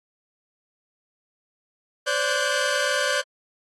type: tone cluster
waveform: sawtooth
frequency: 519 / 579 / 1474 / 1584 Hz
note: C5 / D5 / F#6 / G6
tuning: -14 / -25 / -7 / +18 cents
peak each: -25 / -22 / -24 / -23 dBFS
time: 2.06-3.22 s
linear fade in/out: 20 ms
effects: low-pass 9000 Hz 12 dB/octave + AAC 32 kbps